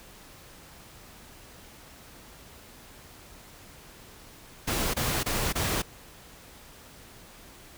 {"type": "noise bursts", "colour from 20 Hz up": "pink", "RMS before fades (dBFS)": -28, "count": 4, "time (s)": [4.67, 5.822], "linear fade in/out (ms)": 10, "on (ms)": 270, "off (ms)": 24, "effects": ["pink hiss -50 dBFS RMS until 7.77 s"]}